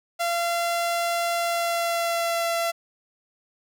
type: tone with pitch glide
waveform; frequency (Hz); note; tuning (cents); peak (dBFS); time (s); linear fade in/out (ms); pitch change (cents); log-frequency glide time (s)
sawtooth; 685 to 676; F5 to E5; -34 to +43; -19; 0.19-2.72; 20; -23; 1.38-2.45
effects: none